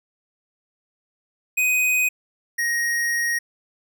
square tone pair in turn, 2500 / 1876.9 Hz, D#7 / A#6, +8 / +11 cents, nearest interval perfect fourth, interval 497 cents, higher first, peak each -18 / -21 dBFS, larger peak first, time 1.57-2.09 / 2.58-3.39 s, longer second, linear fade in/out 10 ms, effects none

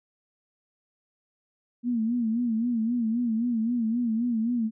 sine tone with vibrato, 232.1 Hz, A#3, 7 cents flat, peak -23 dBFS, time 1.83-4.71 s, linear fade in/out 50 ms, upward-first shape sine, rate 3.8 Hz, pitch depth 100 cents each way, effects none

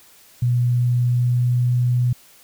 sine tone with pitch glide, 122 to 123.13 Hz, B2 to B2, -21 to -5 cents, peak -15 dBFS, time 0.42-2.13 s, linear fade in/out 5 ms, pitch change +16 cents, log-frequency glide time 0.64-1.8 s, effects white hiss -50 dBFS RMS until 2.43 s

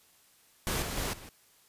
pink noise with level steps, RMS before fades -31 / -36 / -33 / -48 dBFS, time 0.67-1.29 s, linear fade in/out 0 ms, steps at 0.82 / 0.97 / 1.13 s, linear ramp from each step 5 ms, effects white hiss -63 dBFS RMS until 1.68 s + resampled to 32000 Hz

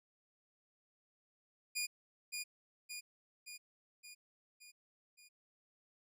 15% pulse tone with echo, 2436 Hz, D#7, 37 cents flat, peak -29 dBFS, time 1.75-1.87 s, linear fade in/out 20 ms, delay 570 ms, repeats 6, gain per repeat -4 dB, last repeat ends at 5.29 s, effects none

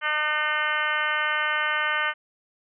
harmonic tone, 303.2 Hz, D#4, 45 cents flat, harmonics 2 / 3 / 4 / 5 / 6 / 7 / 8 / 9 / 10, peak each -36 / -34 / -29 / -27 / -29 / -30 / -38 / -37 / -34 dBFS, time 0.01-2.14 s, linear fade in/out 50 ms, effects none

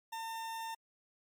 40% pulse tone, 904 Hz, A5, 47 cents sharp, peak -38 dBFS, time 0.12-0.75 s, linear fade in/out 10 ms, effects MP3 96 kbps

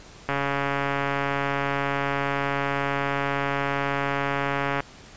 click train, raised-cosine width 0.5 ms, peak -10 dBFS, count 633, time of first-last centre 0.29-4.804 s, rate 140 Hz, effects pink hiss -47 dBFS RMS until 5.16 s + resampled to 16000 Hz

